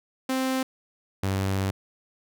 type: tone pair in turn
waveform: sawtooth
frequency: 261.6 / 96.64 Hz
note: C4 / G2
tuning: 0 / -24 cents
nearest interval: octave + perfect fourth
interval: 1724 cents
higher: first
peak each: -20 dBFS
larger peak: neither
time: 0.29-0.63 / 1.23-1.71 s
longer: second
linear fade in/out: 5 ms
effects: none